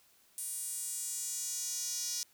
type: tone with high-pass filter sweep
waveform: sawtooth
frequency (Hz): 480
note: B4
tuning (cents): -49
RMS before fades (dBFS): -38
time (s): 0.38-2.23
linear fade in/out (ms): 0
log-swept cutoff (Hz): 9300 to 5600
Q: 3.1
effects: white hiss -66 dBFS RMS until 2.33 s